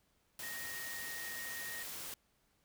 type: tone in noise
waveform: sine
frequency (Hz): 1864.7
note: A#6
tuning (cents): 0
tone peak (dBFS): -44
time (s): 0.43-1.83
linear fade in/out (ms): 2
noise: white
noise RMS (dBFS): -45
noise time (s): 0.39-2.14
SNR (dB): -2
effects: pink hiss -75 dBFS RMS until 2.64 s